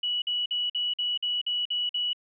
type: tone bursts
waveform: sine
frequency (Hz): 2939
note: F#7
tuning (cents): -12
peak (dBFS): -25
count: 9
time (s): 0.03-2.132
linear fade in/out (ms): 5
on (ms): 190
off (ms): 49
effects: none